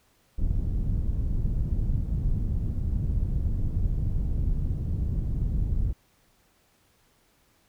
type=low-pass noise; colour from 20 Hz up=pink; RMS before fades=-26 dBFS; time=0.38-5.93 s; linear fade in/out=10 ms; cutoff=120 Hz; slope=12 dB/octave; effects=pink hiss -65 dBFS RMS until 7.68 s